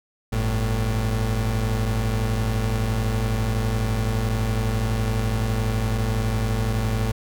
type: tone pair together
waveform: 35% pulse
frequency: 49.65 / 111.2 Hz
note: G1 / A2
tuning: +23 / +19 cents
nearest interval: octave + major second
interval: 1396 cents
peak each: -23 / -21 dBFS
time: 0.32-7.12 s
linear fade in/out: 10 ms
effects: none